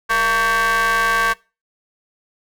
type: ring-modulated tone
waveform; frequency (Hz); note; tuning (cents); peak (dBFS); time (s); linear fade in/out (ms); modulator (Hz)
40% pulse; 220; A3; 0; -11; 0.09-1.34; 20; 1350
effects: noise-tail reverb RT60 0.3 s tail -23 dB re dry